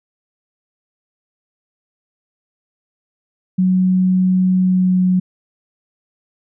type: tone with pitch glide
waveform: sine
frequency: 185 to 183.51 Hz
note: F#3 to F#3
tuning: 0 to -14 cents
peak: -11 dBFS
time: 3.58-5.2 s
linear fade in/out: 10 ms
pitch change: -14 cents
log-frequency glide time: 4.57-5.01 s
effects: none